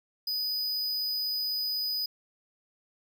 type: tone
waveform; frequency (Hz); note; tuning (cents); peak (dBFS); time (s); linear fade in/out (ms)
square; 4978; D#8; 0; -29; 0.27-2.06; 5
effects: 11-bit